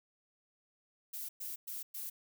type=noise bursts; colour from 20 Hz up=violet; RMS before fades=-42 dBFS; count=4; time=1.13-2.1 s; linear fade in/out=10 ms; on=160 ms; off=110 ms; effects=none